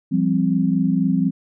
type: chord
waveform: sine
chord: F suspended second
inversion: none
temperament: equal with one note detuned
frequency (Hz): 171.81 / 196 / 261.6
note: F3 / G3 / C4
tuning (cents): -28 / 0 / 0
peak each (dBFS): -20 / -20 / -20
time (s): 0.11-1.31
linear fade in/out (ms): 20
effects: none